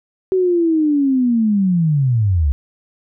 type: linear sweep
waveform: sine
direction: down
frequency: 380 to 65.41 Hz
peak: -12 dBFS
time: 0.32-2.52 s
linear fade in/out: 0 ms
effects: none